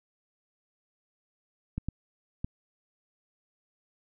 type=clicks; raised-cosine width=5 ms; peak=-19 dBFS; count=3; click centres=1.78 / 1.886 / 2.445 s; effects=none